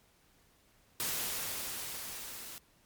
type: noise with level ramp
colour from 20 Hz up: white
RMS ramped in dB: -34 to -46 dBFS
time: 1-2.58 s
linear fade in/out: 0 ms
effects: pink hiss -67 dBFS RMS until 2.85 s + MP3 96 kbps